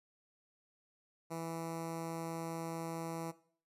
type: tone with notch filter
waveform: 10% pulse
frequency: 164.81 Hz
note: E3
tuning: in tune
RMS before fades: -41 dBFS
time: 1.3-3.32 s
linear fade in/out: 20 ms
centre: 3200 Hz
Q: 0.76
effects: noise-tail reverb RT60 0.5 s tail -18 dB re dry + resampled to 32000 Hz